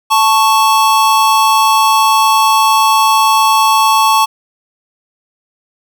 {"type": "tone pair together", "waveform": "square", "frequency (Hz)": [880, 1108.7], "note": ["A5", "C#6"], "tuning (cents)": [0, 0], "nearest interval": "major third", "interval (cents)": 400, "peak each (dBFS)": -11, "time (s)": [0.1, 4.26], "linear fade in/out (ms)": 20, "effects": []}